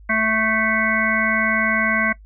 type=harmonic tone; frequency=220 Hz; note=A3; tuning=in tune; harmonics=1 / 3 / 5 / 7 / 9 / 10; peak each=-24 / -26 / -26 / -22 / -22 / -24 dBFS; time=0.09-2.13 s; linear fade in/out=10 ms; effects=noise-tail reverb RT60 0.1 s tail -20 dB re dry + added 51 Hz sine -41 dBFS peak until 2.25 s